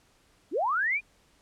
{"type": "linear sweep", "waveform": "sine", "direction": "up", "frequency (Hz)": [242.5, 2485], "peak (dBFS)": -24, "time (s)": [0.51, 1.01], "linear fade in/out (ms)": 50, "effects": ["pink hiss -64 dBFS RMS until 1.41 s", "low-pass 10000 Hz 12 dB/octave"]}